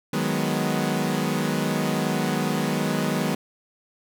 sawtooth chord, G# minor seventh, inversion second, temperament equal, 155.56 / 185 / 207.7 / 246.9 Hz, D#3 / F#3 / G#3 / B3, 0 / 0 / 0 / 0 cents, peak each -24 dBFS, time 0.13-3.35 s, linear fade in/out 5 ms, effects none

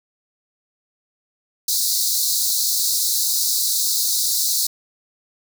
pink high-pass noise, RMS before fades -20 dBFS, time 1.68-4.67 s, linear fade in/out 5 ms, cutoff 3900 Hz, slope 96 dB/octave, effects none

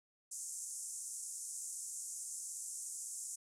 pink band-pass noise, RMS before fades -45 dBFS, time 0.31-3.36 s, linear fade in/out 10 ms, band 6500 to 10000 Hz, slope 48 dB/octave, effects none

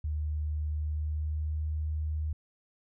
sine tone with pitch glide, 75.9 to 77.05 Hz, D#2 to D#2, -42 to -16 cents, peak -29 dBFS, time 0.04-2.33 s, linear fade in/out 5 ms, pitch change +26 cents, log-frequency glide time 0.73-1.65 s, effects none

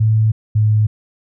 sine tone pair in turn, 109.6 / 107.34 Hz, A2 / A2, -6 / -42 cents, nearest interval unison, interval 36 cents, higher first, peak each -10 dBFS, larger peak neither, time 0-0.32 / 0.55-0.87 s, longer neither, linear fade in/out 10 ms, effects none

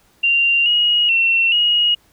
sine tone with pitch steps, 2774 / 2888 / 2710 / 2885 Hz, F7 / F#7 / E7 / F#7, -12 / -43 / +47 / -44 cents, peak -12 dBFS, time 0.23-1.95 s, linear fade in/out 10 ms, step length 430 ms, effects pink hiss -56 dBFS RMS until 2.12 s

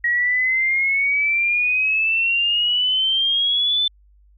sine exponential sweep, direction up, 1897 to 3541 Hz, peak -16 dBFS, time 0.04-3.88 s, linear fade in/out 5 ms, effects added 50 Hz sine -50 dBFS peak until 4.37 s

